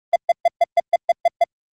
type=tone bursts; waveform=triangle; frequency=684 Hz; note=F5; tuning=36 cents flat; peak=-8 dBFS; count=9; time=0.13-1.44 s; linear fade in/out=5 ms; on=30 ms; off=130 ms; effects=Opus 24 kbps